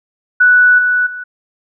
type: tone with level steps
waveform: sine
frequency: 1480 Hz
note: F#6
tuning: in tune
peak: -5 / -10 / -23 dBFS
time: 0.4-1.24 s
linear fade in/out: 10 ms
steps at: 0.78 / 1.06 s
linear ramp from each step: 10 ms
effects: none